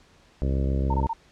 harmonic tone, 67.2 Hz, C2, 47 cents sharp, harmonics 1 / 2 / 3 / 4 / 5 / 6 / 7 / 8 / 9, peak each -23 / -29 / -33 / -35 / -37 / -39 / -40 / -41 / -42 dBFS, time 0.42-1.07 s, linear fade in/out 0 ms
sine tone bursts, 910 Hz, A#5, 42 cents flat, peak -25 dBFS, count 4, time 0.9-1.133 s, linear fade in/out 5 ms, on 41 ms, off 23 ms
effects pink hiss -57 dBFS RMS until 1.31 s + low-pass 6000 Hz 12 dB/octave

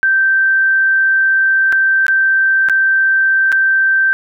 sine tone with dropouts, 1561 Hz, G6, 8 cents flat, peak -9 dBFS, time 0.03-4.13 s, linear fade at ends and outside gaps 0 ms, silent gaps 1.724-1.727 / 2.066-2.082 / 2.687-2.697 / 3.519-3.525 s, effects none

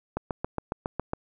click train, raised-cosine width 1 ms, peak -14 dBFS, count 8, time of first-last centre 0.17-1.134 s, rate 7.26 Hz, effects none

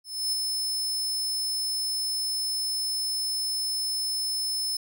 sawtooth tone with ADSR envelope, 5240 Hz, E8, 11 cents flat, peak -21 dBFS, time 0.04-4.77 s, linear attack 290 ms, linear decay 3 ms, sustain -3 dB, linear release 5 ms, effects none

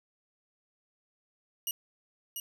5% pulse tone with echo, 2900 Hz, F#7, 35 cents flat, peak -22 dBFS, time 1.67-1.71 s, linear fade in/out 2 ms, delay 690 ms, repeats 1, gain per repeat -5 dB, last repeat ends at 2.4 s, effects none

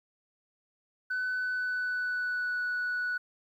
sine tone with pitch glide, 1505 to 1475.7 Hz, F#6 to F#6, +29 to -5 cents, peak -27 dBFS, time 1.1-3.18 s, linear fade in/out 10 ms, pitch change -34 cents, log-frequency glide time 1.32-2.61 s, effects tanh soft clip ceiling -27 dBFS + 11-bit

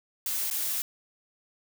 blue noise with dropouts, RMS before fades -30 dBFS, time 0.26-0.82 s, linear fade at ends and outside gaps 1 ms, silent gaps 0.501-0.511 s, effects none

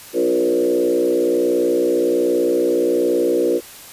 sine tone with frequency modulation, 415.3 Hz, G#4, in tune, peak -14 dBFS, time 0.13-3.61 s, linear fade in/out 50 ms, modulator 61.3 Hz, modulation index 1.9, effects white hiss -39 dBFS RMS until 3.92 s + resampled to 32000 Hz

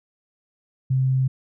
sine tone, 131.2 Hz, C3, 5 cents sharp, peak -17 dBFS, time 0.9-1.28 s, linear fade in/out 10 ms, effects none

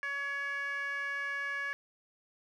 15% pulse tone with band-pass filter, 563 Hz, C#5, 27 cents sharp, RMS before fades -36 dBFS, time 0.03-1.73 s, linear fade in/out 0 ms, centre 1800 Hz, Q 3.9, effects none

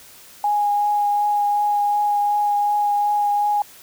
sine tone with vibrato, 825 Hz, G#5, 12 cents flat, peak -16 dBFS, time 0.44-3.62 s, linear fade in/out 2 ms, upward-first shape triangle, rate 2.7 Hz, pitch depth 13 cents each way, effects white hiss -45 dBFS RMS until 3.82 s

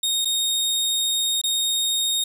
sawtooth tone with dropouts, 3714 Hz, A#7, 7 cents flat, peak -17 dBFS, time 0.03-2.24 s, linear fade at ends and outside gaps 5 ms, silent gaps 0.248-0.254 / 1.415-1.437 s, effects resampled to 32000 Hz + 8-bit

